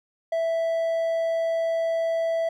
triangle tone, 659.3 Hz, E5, in tune, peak -20 dBFS, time 0.32-2.49 s, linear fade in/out 5 ms, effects none

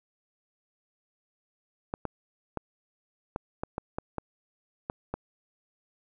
clicks, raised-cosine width 1 ms, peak -17 dBFS, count 10, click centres 1.939 / 2.053 / 2.573 / 3.361 / 3.635 / 3.781 / 3.985 / 4.183 / 4.899 / 5.14 s, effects none

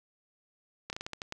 slowing click train, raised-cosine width 0.2 ms, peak -20 dBFS, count 8, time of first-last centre 0.9-1.324 s, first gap 29 ms, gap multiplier 1.24, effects none

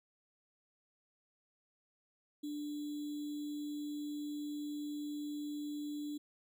sine tone with sample-and-hold, 295.1 Hz, D4, 8 cents sharp, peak -38 dBFS, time 2.43-6.18 s, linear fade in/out 10 ms, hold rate 3675 Hz, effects none

